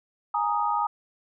sine chord, Ab suspended second, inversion none, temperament equal, 830.6 / 932.3 / 1244.5 Hz, Ab5 / Bb5 / Eb6, 0 / 0 / 0 cents, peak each -27 dBFS, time 0.34-0.87 s, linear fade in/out 5 ms, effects none

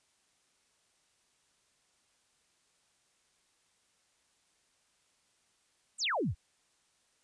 sine exponential sweep, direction down, 8880 to 60.3 Hz, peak -29 dBFS, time 5.98-6.35 s, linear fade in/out 50 ms, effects white hiss -72 dBFS RMS until 7.23 s + resampled to 22050 Hz

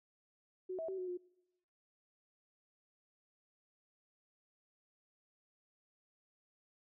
sine tone with pitch steps, 370.2 / 650 / 381.2 / 366.9 / 357.2 Hz, F#4 / E5 / G4 / F#4 / F4, +1 / -24 / -48 / -15 / +39 cents, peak -38 dBFS, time 0.69-1.175 s, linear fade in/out 10 ms, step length 97 ms, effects noise-tail reverb RT60 0.9 s tail -23 dB re dry

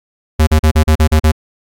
square tone bursts, 77.78 Hz, D#2, in tune, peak -7 dBFS, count 8, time 0.39-1.318 s, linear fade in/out 10 ms, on 81 ms, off 40 ms, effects AAC 64 kbps

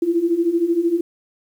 sine beating tone pair, 330 / 343 Hz, E4 / F4, +2 / -31 cents, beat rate 13 Hz, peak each -21 / -17 dBFS, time 0.02-1.01 s, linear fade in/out 5 ms, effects 8-bit

